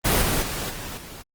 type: noise with level steps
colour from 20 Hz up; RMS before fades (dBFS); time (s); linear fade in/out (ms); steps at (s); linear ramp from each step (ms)
pink; -19 / -22 / -29 / -34 / -40; 0.04-1.23; 20; 0.22 / 0.42 / 0.7 / 0.97; 2
effects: Opus 24 kbps